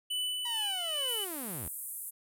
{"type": "tone with tremolo", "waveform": "square", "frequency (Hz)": 2987, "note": "F#7", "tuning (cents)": 16, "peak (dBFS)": -31, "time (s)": [0.1, 1.25], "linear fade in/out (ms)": 10, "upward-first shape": "sine", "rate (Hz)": 2.4, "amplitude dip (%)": 30}
{"type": "linear sweep", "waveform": "sawtooth", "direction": "down", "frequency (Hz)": [973, 64], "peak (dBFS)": -36, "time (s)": [0.45, 1.68], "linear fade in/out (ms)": 5}
{"type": "band-pass noise", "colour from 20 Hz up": "white", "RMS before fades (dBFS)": -41, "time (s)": [1.07, 2.11], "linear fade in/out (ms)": 20, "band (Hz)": [8700, 14000], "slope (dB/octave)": 48}
{"effects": []}